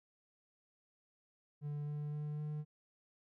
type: tone with pitch steps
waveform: triangle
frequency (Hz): 146.83 / 148.11 / 149.4 / 150.7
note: D3 / D3 / D3 / D3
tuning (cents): 0 / +15 / +30 / +45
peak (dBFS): -36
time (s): 1.61-2.65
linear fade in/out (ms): 50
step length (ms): 260
effects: none